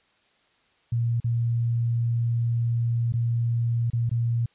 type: tone with dropouts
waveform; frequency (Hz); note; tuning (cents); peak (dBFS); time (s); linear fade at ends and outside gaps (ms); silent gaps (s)
sine; 117.4; A#2; +13; -21; 0.92-4.46; 5; 1.202-1.243 / 3.124-3.137 / 3.902-3.932 / 4.094-4.113
effects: white hiss -64 dBFS RMS until 4.54 s + resampled to 8000 Hz